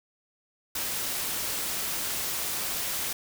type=noise; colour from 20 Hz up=white; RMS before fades=-31 dBFS; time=0.75-3.13 s; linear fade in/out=5 ms; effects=none